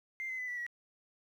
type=tone with pitch steps; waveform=sine; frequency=2093 / 2049 / 2005 / 1963 / 1921.5 Hz; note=C7 / C7 / B6 / B6 / B6; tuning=0 / -37 / +26 / -11 / -48 cents; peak=-35 dBFS; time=0.2-0.665 s; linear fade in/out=0 ms; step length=93 ms; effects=tanh soft clip ceiling -32 dBFS + 11-bit